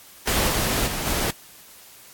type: noise with level steps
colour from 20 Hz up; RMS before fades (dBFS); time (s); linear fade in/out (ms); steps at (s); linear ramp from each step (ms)
pink; -21 / -23 / -28 / -24; 0.27-1.31; 5; 0.47 / 0.86 / 1.05; 20
effects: white hiss -47 dBFS RMS until 2.13 s + AAC 64 kbps